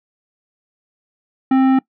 triangle tone with tanh clipping, 264 Hz, C4, 16 cents sharp, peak -12 dBFS, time 1.51-1.79 s, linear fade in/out 5 ms, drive 17 dB, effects noise-tail reverb RT60 0.1 s tail -22 dB re dry

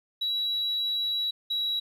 sine tone pair in turn, 3902 / 3888 Hz, B7 / B7, -22 / -28 cents, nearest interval unison, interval 6 cents, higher first, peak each -24 dBFS, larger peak neither, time 0.21-1.31 / 1.5-1.8 s, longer first, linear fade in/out 10 ms, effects tanh soft clip ceiling -23 dBFS + 10-bit

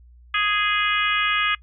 harmonic tone, 415.3 Hz, G#4, in tune, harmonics 3 / 4 / 5 / 6 / 7 / 8, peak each -24 / -25 / -26 / -26 / -28 / -31 dBFS, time 0.34-1.55 s, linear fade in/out 5 ms, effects noise-tail reverb RT60 0.1 s tail -22 dB re dry + added 60 Hz sine -46 dBFS peak until 1.62 s

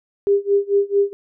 sine tone with tremolo, 401.3 Hz, G4, 41 cents sharp, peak -11 dBFS, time 0.27-1.13 s, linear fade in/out 0 ms, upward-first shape sine, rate 4.5 Hz, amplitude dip 95%, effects none

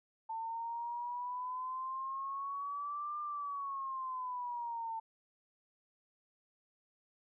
sine exponential two-way sweep, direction up then down, 892 to 1197 to 892 Hz, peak -37 dBFS, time 0.29-5 s, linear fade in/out 10 ms, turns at 3.2 s, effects none

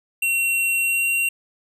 square tone with pitch glide, 2733 to 2750 Hz, F7 to F7, -38 to -27 cents, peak -19 dBFS, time 0.22-1.29 s, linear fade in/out 5 ms, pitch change +11 cents, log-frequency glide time 0.81-1.05 s, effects none

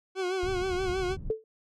40% pulse tone with vibrato, 370 Hz, F#4, in tune, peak -27 dBFS, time 0.15-1.17 s, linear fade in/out 50 ms, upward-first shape sine, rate 6.3 Hz, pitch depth 63 cents each way
pink low-pass noise, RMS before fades -37 dBFS, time 0.43-1.31 s, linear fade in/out 0 ms, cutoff 140 Hz, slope 12 dB/octave
sine tone with exponential decay, 440 Hz, A4, in tune, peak -21 dBFS, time 1.3-1.44 s, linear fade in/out 2 ms, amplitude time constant 30 ms
effects low-pass 6000 Hz 12 dB/octave

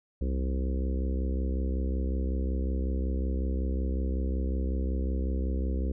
harmonic tone, 65.41 Hz, C2, in tune, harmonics 1 / 3 / 4 / 5 / 6 / 7 / 8, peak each -27 / -37 / -39 / -41 / -43 / -44 / -45 dBFS, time 0.21-5.92 s, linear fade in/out 5 ms, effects none

